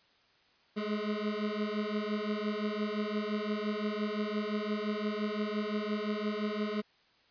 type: beating tone pair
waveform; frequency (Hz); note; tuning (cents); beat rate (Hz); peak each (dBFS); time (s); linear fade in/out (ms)
25% pulse; 207.7 / 213.5; G#3 / G#3; 0 / +48; 5.8; -31; 0.76-6.82; 20
effects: white hiss -66 dBFS RMS until 7.3 s + resampled to 11025 Hz